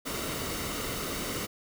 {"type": "noise with comb filter", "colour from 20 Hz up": "pink", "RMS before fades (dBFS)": -34, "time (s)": [0.05, 1.47], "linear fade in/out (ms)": 20, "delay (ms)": 1.2, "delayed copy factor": -0.5, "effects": []}